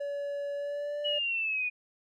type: tone with pitch glide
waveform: triangle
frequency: 570 to 587.4 Hz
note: C#5 to D5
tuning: +48 to 0 cents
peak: -30 dBFS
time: 0-1.19 s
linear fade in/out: 10 ms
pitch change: +52 cents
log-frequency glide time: 0.55-1.02 s
type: linear sweep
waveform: sine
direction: down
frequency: 2935 to 2448 Hz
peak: -28 dBFS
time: 1.04-1.7 s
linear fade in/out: 20 ms
effects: none